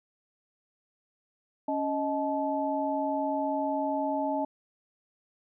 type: tone cluster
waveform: sine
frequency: 278.8 / 625 / 865 Hz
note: C#4 / D#5 / A5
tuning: +10 / +8 / -30 cents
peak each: -31 dBFS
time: 1.68-4.45 s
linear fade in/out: 5 ms
effects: none